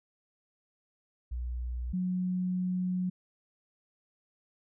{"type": "tone pair in turn", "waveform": "sine", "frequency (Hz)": [60.9, 182.49], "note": ["B1", "F#3"], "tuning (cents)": [-24, -24], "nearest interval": "octave + perfect fifth", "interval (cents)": 1900, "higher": "second", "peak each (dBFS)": [-32, -28], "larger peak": "second", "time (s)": [[1.31, 1.93], [1.93, 3.1]], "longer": "second", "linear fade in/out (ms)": 10, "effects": []}